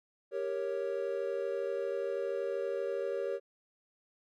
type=chord; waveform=triangle; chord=G diminished; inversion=none; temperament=equal with one note detuned; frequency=393.6 / 466.2 / 554.4 Hz; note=G4 / Bb4 / Db5; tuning=+7 / 0 / 0 cents; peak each=-35 / -35 / -34 dBFS; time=0.31-3.4 s; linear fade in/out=50 ms; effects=none